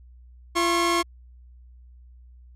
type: tone pair together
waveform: sawtooth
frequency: 341.4 / 1084 Hz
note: F4 / C#6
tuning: -39 / -39 cents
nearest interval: octave + minor sixth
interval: 2000 cents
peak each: -19 dBFS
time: 0.55-1.03 s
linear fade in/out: 20 ms
effects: added 61 Hz sine -46 dBFS peak until 2.55 s + low-pass 10000 Hz 12 dB/octave